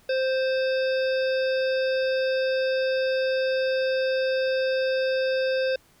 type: harmonic tone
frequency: 523.3 Hz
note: C5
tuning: in tune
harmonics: 1 / 3 / 5 / 7 / 9 / 10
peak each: -22 / -32 / -36 / -39 / -41 / -42 dBFS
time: 0.09-5.76 s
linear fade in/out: 5 ms
effects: pink hiss -59 dBFS RMS until 6 s